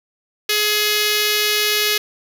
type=tone with notch filter; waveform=5% pulse; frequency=421 Hz; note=G#4; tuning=24 cents sharp; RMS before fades=-18 dBFS; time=0.49-1.98 s; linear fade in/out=5 ms; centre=900 Hz; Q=0.62; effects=none